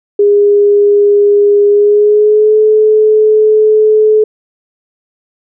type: tone with pitch glide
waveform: sine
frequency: 409 to 430.3 Hz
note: G#4 to A4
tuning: -26 to -39 cents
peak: -4 dBFS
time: 0.19-4.24 s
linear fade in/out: 5 ms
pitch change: +87 cents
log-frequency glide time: 1.68-2.57 s
effects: none